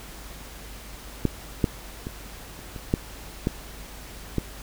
clicks, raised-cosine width 3 ms, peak -7 / -6 / -19 / -28 / -24 / -7 / -9 / -10 dBFS, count 8, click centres 1.253 / 1.642 / 2.069 / 2.591 / 2.762 / 2.939 / 3.471 / 4.383 s, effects added 50 Hz sine -43 dBFS peak until 4.62 s + pink hiss -43 dBFS RMS until 4.62 s

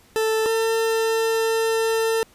40% pulse tone pair in turn, 440.7 / 449.7 Hz, A4 / A4, +3 / +38 cents, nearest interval unison, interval 35 cents, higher second, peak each -18 dBFS, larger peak neither, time 0.16-0.46 / 0.46-2.23 s, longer second, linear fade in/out 0 ms, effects pink hiss -54 dBFS RMS until 2.34 s + resampled to 32000 Hz

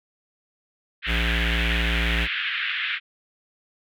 pink band-pass noise, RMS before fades -27 dBFS, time 1.02-3 s, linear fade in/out 50 ms, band 1500 to 3400 Hz, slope 48 dB/octave
square tone, 57.7 Hz, A#1, 17 cents flat, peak -23 dBFS, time 1.06-2.28 s, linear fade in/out 50 ms
effects none

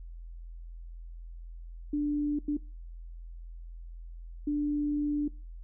sine tone bursts at uneven times, 293.7 Hz, D4, in tune, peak -26 dBFS, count 3, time 1.93-2.39 / 2.48-2.57 / 4.47-5.28 s, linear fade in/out 5 ms, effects noise-tail reverb RT60 0.3 s tail -21 dB re dry + added 42 Hz sine -41 dBFS peak until 5.63 s

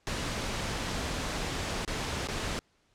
pink noise with dropouts, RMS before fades -33 dBFS, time 0.07-2.59 s, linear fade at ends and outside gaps 0 ms, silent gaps 1.849-1.877 / 2.272-2.286 s, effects pink hiss -69 dBFS RMS until 2.94 s + low-pass 7000 Hz 12 dB/octave

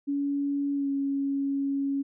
sine tone with pitch glide, 282.6 to 277.1 Hz, C#4 to C#4, +34 to -1 cents, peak -25 dBFS, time 0.07-2.03 s, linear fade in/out 20 ms, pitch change -35 cents, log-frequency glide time 0.74-0.89 s, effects none

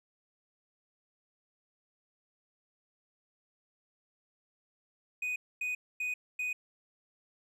triangle tone bursts, 2489 Hz, D#7, in tune, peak -30 dBFS, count 4, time 5.22-6.53 s, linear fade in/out 5 ms, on 140 ms, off 250 ms, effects none

